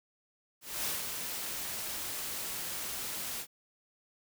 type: noise with ADSR envelope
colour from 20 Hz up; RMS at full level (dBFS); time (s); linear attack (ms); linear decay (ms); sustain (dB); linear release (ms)
white; -33; 0.61-3.47; 250; 160; -5; 74
effects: none